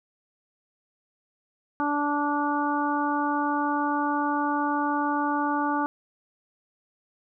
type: harmonic tone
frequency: 291.2 Hz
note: D4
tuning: 15 cents flat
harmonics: 1 / 2 / 3 / 4 / 5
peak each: -27 / -36 / -27 / -30 / -33 dBFS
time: 1.8-5.86 s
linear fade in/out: 0 ms
effects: none